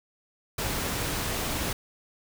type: noise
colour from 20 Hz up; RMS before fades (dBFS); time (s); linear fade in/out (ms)
pink; -30; 0.58-1.73; 5
effects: none